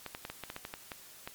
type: clicks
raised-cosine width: 0.3 ms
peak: -23 dBFS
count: 11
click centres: 0.063 / 0.149 / 0.251 / 0.3 / 0.437 / 0.501 / 0.564 / 0.651 / 0.739 / 0.918 / 1.275 s
effects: white hiss -53 dBFS RMS until 1.34 s + MP3 96 kbps